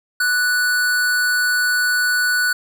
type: tone with amplitude modulation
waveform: square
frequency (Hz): 1480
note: F#6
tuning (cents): 0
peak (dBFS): -15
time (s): 0.2-2.53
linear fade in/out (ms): 5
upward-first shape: sine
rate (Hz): 295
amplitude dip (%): 25
effects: none